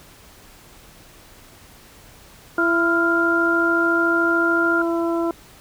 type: harmonic tone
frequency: 335.8 Hz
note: E4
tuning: 32 cents sharp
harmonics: 1 / 2 / 3 / 4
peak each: -20 / -26 / -30 / -32 dBFS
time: 2.58-5.31 s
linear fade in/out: 2 ms
type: tone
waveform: sine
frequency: 1396.9 Hz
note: F6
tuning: in tune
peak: -18 dBFS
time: 2.58-4.82 s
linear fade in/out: 5 ms
effects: pink hiss -47 dBFS RMS until 5.6 s